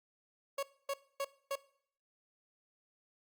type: tone bursts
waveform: 30% pulse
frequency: 554.4 Hz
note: C#5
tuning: in tune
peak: -31 dBFS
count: 4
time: 0.58-1.556 s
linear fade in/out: 5 ms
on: 49 ms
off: 260 ms
effects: noise-tail reverb RT60 0.6 s tail -20 dB re dry + Opus 48 kbps